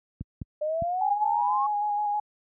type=clicks; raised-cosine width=5 ms; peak=-20 dBFS; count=3; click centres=0.21 / 0.417 / 0.822 s
type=exponential sweep; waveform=sine; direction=up; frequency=597 to 1110 Hz; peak=-25 dBFS; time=0.61-1.67 s; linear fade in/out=10 ms
type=tone with vibrato; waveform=sine; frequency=830.6 Hz; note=G#5; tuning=in tune; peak=-24 dBFS; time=1.01-2.2 s; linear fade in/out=5 ms; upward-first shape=square; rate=6.2 Hz; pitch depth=17 cents each way
effects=high-pass 60 Hz 12 dB/octave